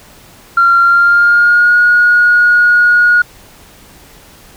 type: tone with pitch glide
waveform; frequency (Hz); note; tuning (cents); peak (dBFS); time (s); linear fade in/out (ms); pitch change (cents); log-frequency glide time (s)
sine; 1379 to 1444.2; F6 to F#6; -22 to -42; -4; 0.57-3.22; 5; +80; 0.81-1.77
effects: tanh soft clip ceiling 0 dBFS + pink hiss -40 dBFS RMS until 4.56 s